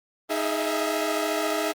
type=tone cluster; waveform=sawtooth; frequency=311.9 / 414.9 / 638 / 672 Hz; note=D#4 / G#4 / D#5 / E5; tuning=+4 / -2 / +43 / +33 cents; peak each=-26 dBFS; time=0.29-1.73 s; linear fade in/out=20 ms; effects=Opus 24 kbps